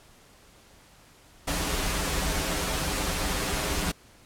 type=noise with comb filter; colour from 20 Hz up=pink; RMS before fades=-28 dBFS; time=1.47-3.92 s; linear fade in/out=10 ms; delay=8.6 ms; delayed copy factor=-0.9; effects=pink hiss -55 dBFS RMS until 4.25 s + low-pass 12000 Hz 12 dB/octave